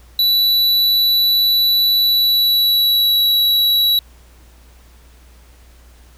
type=tone with pitch glide; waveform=square; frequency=3951 to 3912 Hz; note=B7 to B7; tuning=0 to -17 cents; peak=-12 dBFS; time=0.19-3.99 s; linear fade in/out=2 ms; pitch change=-17 cents; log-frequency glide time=1.93-3.25 s; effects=added 60 Hz sine -43 dBFS peak until 6.17 s + pink hiss -51 dBFS RMS until 6.17 s